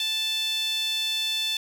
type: tone with high-pass filter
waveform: sawtooth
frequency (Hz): 880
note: A5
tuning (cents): 0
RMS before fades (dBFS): -27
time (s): 0-1.57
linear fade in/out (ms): 2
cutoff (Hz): 3300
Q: 7.3
effects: 9-bit